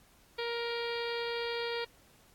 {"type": "harmonic tone", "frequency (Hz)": 469.6, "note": "A#4", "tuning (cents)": 13, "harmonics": [1, 2, 3, 4, 5, 6, 7, 8, 9, 10], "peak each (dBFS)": [-35, -42, -44, -44, -43, -48, -45, -48, -47, -48], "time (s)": [0.38, 1.85], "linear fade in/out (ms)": 10, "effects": ["pink hiss -63 dBFS RMS until 2.34 s", "AAC 64 kbps"]}